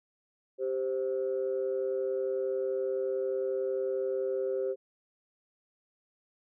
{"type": "tone pair together", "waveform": "sine", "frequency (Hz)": [392, 523.3], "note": ["G4", "C5"], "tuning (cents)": [0, 0], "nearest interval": "perfect fourth", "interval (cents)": 500, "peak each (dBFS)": [-30, -31], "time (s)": [0.58, 4.76], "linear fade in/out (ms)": 50, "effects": ["tanh soft clip ceiling -22 dBFS"]}